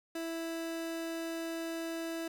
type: tone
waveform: 30% pulse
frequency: 329.6 Hz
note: E4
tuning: in tune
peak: -33 dBFS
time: 0.15-2.28 s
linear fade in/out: 5 ms
effects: 10-bit